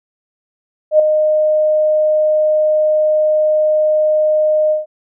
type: tone with ADSR envelope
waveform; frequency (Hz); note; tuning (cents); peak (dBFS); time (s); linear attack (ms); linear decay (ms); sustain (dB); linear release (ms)
sine; 615; D#5; -20; -3; 0.91-4.86; 85; 4; -7; 150
effects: none